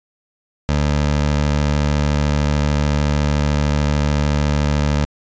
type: tone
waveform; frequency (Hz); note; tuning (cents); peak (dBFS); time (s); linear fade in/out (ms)
20% pulse; 73.6; D2; +4; -10; 0.69-5.05; 0
effects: resampled to 16000 Hz